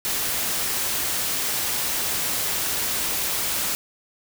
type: noise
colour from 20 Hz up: white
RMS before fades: -25 dBFS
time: 0.05-3.75 s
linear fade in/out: 0 ms
effects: none